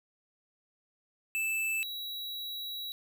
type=tone pair in turn; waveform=square; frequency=2637 / 3886 Hz; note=E7 / B7; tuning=0 / -29 cents; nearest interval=perfect fifth; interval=671 cents; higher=second; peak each=-30 / -37 dBFS; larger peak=first; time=1.35-1.83 / 1.83-2.92 s; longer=second; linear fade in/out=0 ms; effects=none